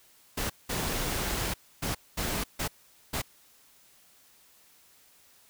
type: noise bursts at uneven times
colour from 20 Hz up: pink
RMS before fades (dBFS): -31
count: 6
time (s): 0.37-0.5 / 0.69-1.54 / 1.82-1.95 / 2.17-2.44 / 2.59-2.68 / 3.13-3.22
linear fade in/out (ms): 10
effects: white hiss -60 dBFS RMS until 5.49 s